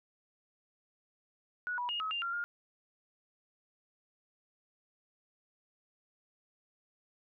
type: tone with pitch steps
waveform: sine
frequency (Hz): 1465 / 975 / 2856 / 1280 / 2795 / 1382 / 1414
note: F#6 / B5 / F7 / D#6 / F7 / F6 / F6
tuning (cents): -18 / -23 / +38 / +49 / +1 / -19 / +21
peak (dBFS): -33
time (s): 1.67-2.44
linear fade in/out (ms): 0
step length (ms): 110
effects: none